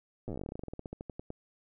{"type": "slowing click train", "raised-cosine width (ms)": 2, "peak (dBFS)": -26, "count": 27, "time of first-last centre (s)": [0.28, 1.304], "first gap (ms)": 8, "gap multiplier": 1.11, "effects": []}